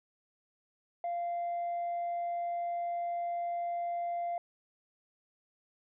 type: tone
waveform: sine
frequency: 693 Hz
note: F5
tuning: 14 cents flat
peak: -30 dBFS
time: 1.04-4.38 s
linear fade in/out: 2 ms
effects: tanh soft clip ceiling -30 dBFS